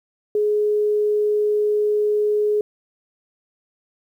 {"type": "tone", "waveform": "sine", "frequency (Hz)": 419.8, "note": "G#4", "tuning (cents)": 19, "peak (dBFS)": -16, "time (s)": [0.35, 2.61], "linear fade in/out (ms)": 2, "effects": ["9-bit"]}